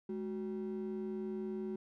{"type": "ring-modulated tone", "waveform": "triangle", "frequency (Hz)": 291.6, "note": "D4", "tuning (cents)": -12, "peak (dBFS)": -31, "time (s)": [0.09, 1.76], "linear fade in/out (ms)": 5, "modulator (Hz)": 80.6, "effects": ["tanh soft clip ceiling -30 dBFS"]}